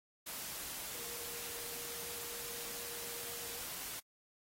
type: tone in noise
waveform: sine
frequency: 472.7 Hz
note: A#4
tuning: 24 cents sharp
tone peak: -54 dBFS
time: 0.94-3.59 s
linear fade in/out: 10 ms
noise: white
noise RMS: -44 dBFS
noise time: 0.26-4 s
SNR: -13 dB
effects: AAC 48 kbps